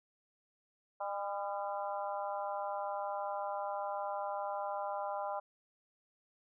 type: harmonic tone with a mistuned harmonic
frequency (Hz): 201.4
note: G3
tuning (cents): +47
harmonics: 3 / 4 / 5 / 6 / 7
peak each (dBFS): -40 / -39 / -42 / -48 / -48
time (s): 1-5.4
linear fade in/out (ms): 10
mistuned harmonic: 7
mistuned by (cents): -51
effects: none